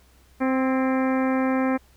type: harmonic tone with a mistuned harmonic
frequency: 261.6 Hz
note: C4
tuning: in tune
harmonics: 1 / 2 / 3 / 4 / 5 / 6 / 7 / 8 / 9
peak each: -21 / -27 / -31 / -33 / -35 / -37 / -38 / -39 / -40 dBFS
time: 0.4-1.78 s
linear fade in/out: 20 ms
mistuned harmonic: 6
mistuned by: +43 cents
effects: added 63 Hz sine -55 dBFS peak until 1.96 s + pink hiss -59 dBFS RMS until 1.96 s